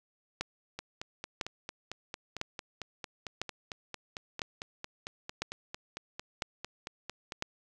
two click trains, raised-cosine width 0.2 ms, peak -21 / -15 dBFS, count 30 / 8, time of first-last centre 0.79-7.322 / 0.41-7.424 s, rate 4.44 / 0.998 Hz, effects none

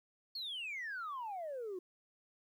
sine exponential sweep, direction down, 4435 to 351.2 Hz, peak -38 dBFS, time 0.35-1.79 s, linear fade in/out 5 ms, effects tanh soft clip ceiling -37 dBFS + 12-bit

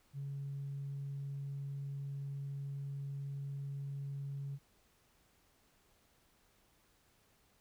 sine tone, 139.5 Hz, C#3, 11 cents sharp, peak -38 dBFS, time 0.13-4.59 s, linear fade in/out 50 ms, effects tanh soft clip ceiling -35 dBFS + pink hiss -71 dBFS RMS until 7.6 s

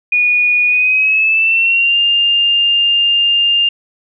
sine tone with pitch glide, 2456 to 2805 Hz, D#7 to F7, -23 to +7 cents, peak -9 dBFS, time 0.12-3.69 s, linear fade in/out 5 ms, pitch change +230 cents, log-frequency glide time 0.67-1.98 s, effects none

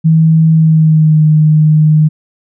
sine tone with pitch glide, 160.5 to 154.14 Hz, E3 to D#3, -46 to -16 cents, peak -4 dBFS, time 0.04-2.09 s, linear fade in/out 20 ms, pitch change -70 cents, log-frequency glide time 0.52-1.24 s, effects none

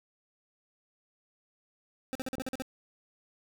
25% pulse tone bursts, 261.6 Hz, C4, in tune, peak -29 dBFS, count 8, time 2.13-2.622 s, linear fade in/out 0 ms, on 23 ms, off 44 ms
click, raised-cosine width 2 ms, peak -24 dBFS, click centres 2.383 s
effects none

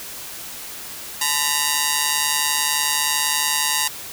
5% pulse ring-modulated tone, 943 Hz, A#5, 20 cents sharp, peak -3 dBFS, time 1.21-3.88 s, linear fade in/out 5 ms, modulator 75.4 Hz, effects white hiss -34 dBFS RMS until 4.12 s

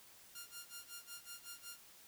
5% pulse tone with tremolo, 1403 Hz, F6, 8 cents sharp, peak -35 dBFS, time 0.35-1.8 s, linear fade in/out 2 ms, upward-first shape sine, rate 5.4 Hz, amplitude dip 95%, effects white hiss -61 dBFS RMS until 2.07 s

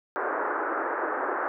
white band-pass noise, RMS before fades -29 dBFS, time 0.16-1.48 s, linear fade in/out 0 ms, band 300 to 1600 Hz, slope 48 dB/octave, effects none

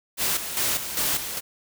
white noise with tremolo, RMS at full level -24 dBFS, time 0.17-1.41 s, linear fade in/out 50 ms, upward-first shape square, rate 2.5 Hz, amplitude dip 60%, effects none

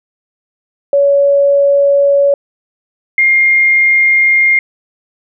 sine tone pair in turn, 563 / 2121 Hz, C#5 / C7, +27 / +23 cents, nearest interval octave + major seventh, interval 2296 cents, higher second, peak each -6 dBFS, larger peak neither, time 0.93-2.34 / 3.18-4.59 s, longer neither, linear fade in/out 2 ms, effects none

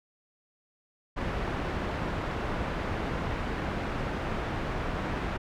pink low-pass noise, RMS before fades -32 dBFS, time 1.16-5.38 s, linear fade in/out 20 ms, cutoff 1900 Hz, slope 12 dB/octave, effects none

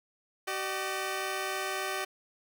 10% pulse tone pair together, 381.4 / 604 Hz, G4 / D5, -47 / +48 cents, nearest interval minor sixth, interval 795 cents, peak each -25 / -28 dBFS, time 0.47-2.05 s, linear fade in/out 10 ms, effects none

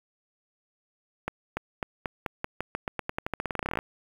accelerating click train, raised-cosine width 0.5 ms, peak -14 dBFS, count 27, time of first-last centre 1.28-3.789 s, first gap 290 ms, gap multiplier 0.89, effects 7-bit

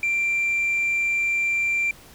sine tone, 2361 Hz, D7, 9 cents sharp, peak -18 dBFS, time 0.03-1.91 s, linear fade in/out 2 ms, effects tanh soft clip ceiling -18 dBFS + pink hiss -48 dBFS RMS until 2.14 s

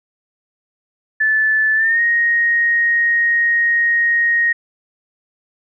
sine tone with pitch glide, 1746 to 1871.3 Hz, A6 to A#6, -14 to +6 cents, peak -12 dBFS, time 1.2-4.53 s, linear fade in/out 10 ms, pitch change +120 cents, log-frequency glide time 1.75-2.01 s, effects none

